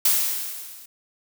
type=noise with level ramp; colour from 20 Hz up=blue; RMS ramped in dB=-17 to -45 dBFS; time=0.05-0.86 s; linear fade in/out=5 ms; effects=none